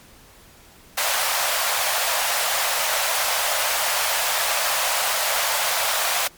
pink high-pass noise, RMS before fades -22 dBFS, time 0.97-6.28 s, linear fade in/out 10 ms, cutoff 570 Hz, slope 48 dB/octave, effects pink hiss -49 dBFS RMS until 6.37 s + MP3 96 kbps

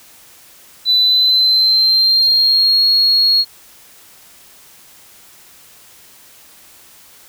sine tone with pitch glide, 3992 to 4303 Hz, B7 to C8, +18 to +48 cents, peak -8 dBFS, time 0.85-3.45 s, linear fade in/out 50 ms, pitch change +130 cents, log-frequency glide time 1-2.84 s, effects tanh soft clip ceiling -5 dBFS + white hiss -44 dBFS RMS until 7.28 s

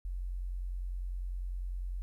sine tone, 45 Hz, F#1, 47 cents flat, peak -34 dBFS, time 0.05-2.02 s, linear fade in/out 0 ms, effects 12-bit

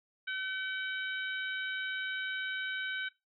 harmonic tone, 762 Hz, G5, 49 cents flat, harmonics 2 / 3 / 4 / 5, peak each -35 / -43 / -43 / -46 dBFS, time 0.27-3.09 s, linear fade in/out 10 ms, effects noise-tail reverb RT60 0.2 s tail -18 dB re dry

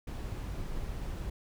brown noise, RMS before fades -37 dBFS, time 0.07-1.3 s, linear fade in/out 5 ms, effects none

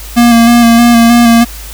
square tone with vibrato, 234.7 Hz, A#3, 12 cents sharp, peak -3 dBFS, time 0.16-1.45 s, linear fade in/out 20 ms, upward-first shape square, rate 3.2 Hz, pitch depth 21 cents each way, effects added 52 Hz sine -25 dBFS peak until 1.73 s + white hiss -29 dBFS RMS until 1.73 s

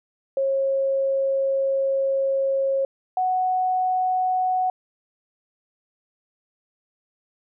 sine tone pair in turn, 542 / 740.8 Hz, C#5 / F#5, -39 / +2 cents, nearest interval perfect fourth, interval 541 cents, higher second, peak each -19 dBFS, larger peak neither, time 0.37-2.85 / 3.17-4.7 s, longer first, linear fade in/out 2 ms, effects none

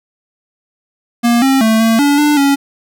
square tone with pitch steps, 236.7 / 268.4 / 221.6 / 225.3 / 286.2 / 295.7 / 279.2 Hz, A#3 / C4 / A3 / A3 / D4 / D4 / C#4, +27 / +44 / +13 / +41 / -45 / +12 / +13 cents, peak -9 dBFS, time 1.23-2.56 s, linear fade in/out 20 ms, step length 190 ms, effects none

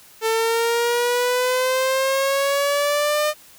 sawtooth exponential sweep, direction up, 443.8 to 608 Hz, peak -14 dBFS, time 0.21-3.34 s, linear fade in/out 50 ms, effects white hiss -48 dBFS RMS until 3.58 s

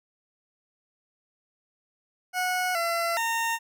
20% pulse tone with pitch steps, 732 / 677 / 917 Hz, F#5 / E5 / A#5, -19 / +46 / -29 cents, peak -20 dBFS, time 2.33-3.59 s, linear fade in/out 50 ms, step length 420 ms, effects none

